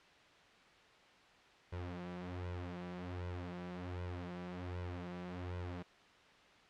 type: tone with flanger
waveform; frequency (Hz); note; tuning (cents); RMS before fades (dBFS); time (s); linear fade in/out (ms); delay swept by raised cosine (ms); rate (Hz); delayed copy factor
sawtooth; 89.2; F2; +37; -44; 1.72-5.83; 10; 2 to 6.1; 1.3; +0.8
effects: white hiss -62 dBFS RMS until 6.69 s + low-pass 3000 Hz 12 dB/octave